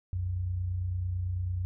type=tone pair together; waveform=sine; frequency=62 / 91.01 Hz; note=B1 / F#2; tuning=+7 / -28 cents; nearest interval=perfect fifth; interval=665 cents; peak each=-39 / -29 dBFS; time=0.13-1.65 s; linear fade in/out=0 ms; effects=none